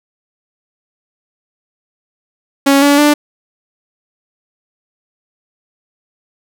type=tone with pitch steps; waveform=sawtooth; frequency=277.2 / 285.8 / 294.7 Hz; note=C#4 / D4 / D4; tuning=0 / -47 / +6 cents; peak=-3 dBFS; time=2.66-3.14 s; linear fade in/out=10 ms; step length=160 ms; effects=none